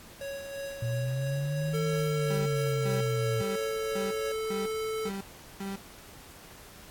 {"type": "tone with tremolo", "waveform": "square", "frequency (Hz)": 554.4, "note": "C#5", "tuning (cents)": 0, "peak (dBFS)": -35, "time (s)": [0.21, 4.32], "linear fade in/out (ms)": 2, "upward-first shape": "sine", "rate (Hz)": 3, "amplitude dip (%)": 45}
{"type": "linear two-way sweep", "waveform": "sine", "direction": "up then down", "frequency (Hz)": [116.54, 160, 116.54], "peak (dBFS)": -28, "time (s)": [0.82, 3.42], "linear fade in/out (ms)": 5, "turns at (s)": 1.82}
{"type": "tone with pitch glide", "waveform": "square", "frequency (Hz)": [448.4, 438.9], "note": ["A4", "A4"], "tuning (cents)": [33, -4], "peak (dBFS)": -31, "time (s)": [1.73, 5.1], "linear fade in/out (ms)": 20, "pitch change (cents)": -37, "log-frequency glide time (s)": [2.81, 4.25]}
{"type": "tone bursts", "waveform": "35% pulse", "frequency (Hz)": 196, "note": "G3", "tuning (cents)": 0, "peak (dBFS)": -32, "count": 7, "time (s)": [2.3, 5.76], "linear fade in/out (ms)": 5, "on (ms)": 160, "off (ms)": 390}
{"effects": ["pink hiss -50 dBFS RMS until 6.9 s", "AAC 64 kbps"]}